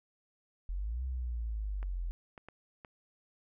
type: linear two-way sweep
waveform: sine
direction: up then down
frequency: 41.2 to 65.4 to 41.2 Hz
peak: -33 dBFS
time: 0.69-2.11 s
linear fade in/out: 0 ms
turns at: 1.04 s
type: clicks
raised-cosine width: 0.5 ms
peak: -33 dBFS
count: 4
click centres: 1.829 / 2.378 / 2.486 / 2.848 s
effects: none